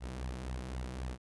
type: tone with flanger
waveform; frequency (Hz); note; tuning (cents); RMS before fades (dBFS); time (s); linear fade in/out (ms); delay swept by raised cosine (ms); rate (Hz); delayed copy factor
sawtooth; 63.4; B1; +46; -40; 0-1.18; 50; 1 to 6.2; 3.8; +0.65
effects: resampled to 24000 Hz